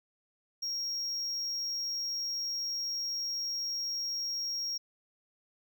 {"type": "tone", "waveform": "triangle", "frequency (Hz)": 5588, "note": "F8", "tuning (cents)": 0, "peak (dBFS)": -31, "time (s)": [0.62, 4.78], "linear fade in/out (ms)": 10, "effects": []}